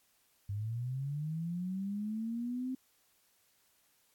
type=linear sweep; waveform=sine; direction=up; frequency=98 to 261.6 Hz; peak=-34 dBFS; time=0.49-2.75 s; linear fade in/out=5 ms; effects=white hiss -71 dBFS RMS until 4.14 s + AAC 64 kbps